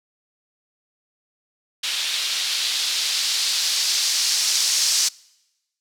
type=noise with low-pass filter sweep; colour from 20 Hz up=violet; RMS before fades=-22 dBFS; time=1.83-5.09 s; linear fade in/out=10 ms; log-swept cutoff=3500 to 5500 Hz; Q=1.9; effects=noise-tail reverb RT60 1.0 s tail -25 dB re dry